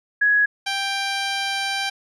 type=tone pair in turn; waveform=sine / 10% pulse; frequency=1672 / 787.4 Hz; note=G#6 / G5; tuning=+11 / +8 cents; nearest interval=octave + minor second; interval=1303 cents; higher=first; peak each=-14 dBFS; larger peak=neither; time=0.21-0.46 / 0.66-1.9 s; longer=second; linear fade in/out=10 ms; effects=resampled to 22050 Hz